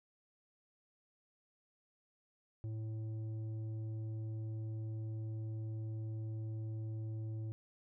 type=tone with tanh clipping; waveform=triangle; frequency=110 Hz; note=A2; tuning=in tune; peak=-40 dBFS; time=2.64-7.52 s; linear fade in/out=0 ms; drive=12 dB; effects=none